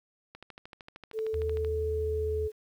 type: click train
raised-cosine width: 0.3 ms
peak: -29 dBFS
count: 18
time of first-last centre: 0.35-1.648 s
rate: 13.1 Hz
type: tone with pitch glide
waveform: sine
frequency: 440 to 430.4 Hz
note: A4 to A4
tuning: 0 to -38 cents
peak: -29 dBFS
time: 1.13-2.52 s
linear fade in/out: 50 ms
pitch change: -38 cents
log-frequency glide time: 1.28-2.36 s
type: tone with vibrato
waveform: sine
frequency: 78.4 Hz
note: D#2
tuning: 14 cents sharp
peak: -32 dBFS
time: 1.33-2.48 s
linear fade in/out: 20 ms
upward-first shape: sine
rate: 15 Hz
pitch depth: 22 cents each way
effects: 10-bit